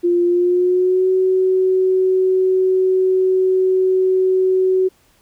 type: tone with pitch glide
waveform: sine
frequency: 349.2 to 374.3 Hz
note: F4 to F#4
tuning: 0 to +20 cents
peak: -12 dBFS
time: 0.03-4.89 s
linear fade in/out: 20 ms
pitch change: +120 cents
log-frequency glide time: 0.25-1.09 s
effects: pink hiss -56 dBFS RMS until 5.21 s